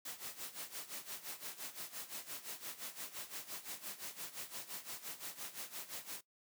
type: noise with tremolo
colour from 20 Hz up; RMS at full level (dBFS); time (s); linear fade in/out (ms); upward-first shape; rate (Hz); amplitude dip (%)
white; -44; 0.05-6.21; 5; sine; 5.8; 80
effects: noise-tail reverb RT60 0.1 s tail -17 dB re dry + high-pass 150 Hz 12 dB/octave